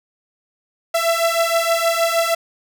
sawtooth beating tone pair, 665 / 671.4 Hz, E5 / E5, +15 / +32 cents, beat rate 6.4 Hz, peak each -15 dBFS, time 0.94-2.35 s, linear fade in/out 10 ms, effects none

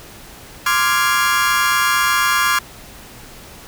35% pulse chord, D half-diminished seventh, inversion third, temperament equal, 1046.5 / 1174.7 / 1396.9 / 1661.2 Hz, C6 / D6 / F6 / Ab6, 0 / 0 / 0 / 0 cents, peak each -18 dBFS, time 0.66-2.59 s, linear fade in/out 5 ms, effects pink hiss -39 dBFS RMS until 3.67 s

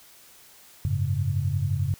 sine chord, F# suspended second, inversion none, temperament equal, 92.5 / 103.83 / 138.59 Hz, F#2 / G#2 / C#3, 0 / 0 / 0 cents, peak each -27 dBFS, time 0.85-1.94 s, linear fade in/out 0 ms, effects white hiss -52 dBFS RMS until 1.99 s

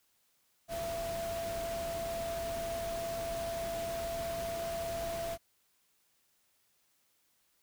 sine tone in noise, 672 Hz, E5, 33 cents sharp, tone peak -35 dBFS, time 0.68-5.38 s, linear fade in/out 50 ms, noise pink, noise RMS -43 dBFS, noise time 0.68-5.38 s, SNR +5 dB, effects white hiss -73 dBFS RMS until 7.62 s

